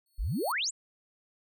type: tone with exponential growth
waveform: 5% pulse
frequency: 4383 Hz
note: C#8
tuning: 20 cents flat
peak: -28 dBFS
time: 0.06-0.52 s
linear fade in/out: 2 ms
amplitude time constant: 98 ms
type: exponential sweep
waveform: sine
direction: up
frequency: 34.46 to 8372 Hz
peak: -28 dBFS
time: 0.18-0.71 s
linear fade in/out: 20 ms
effects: none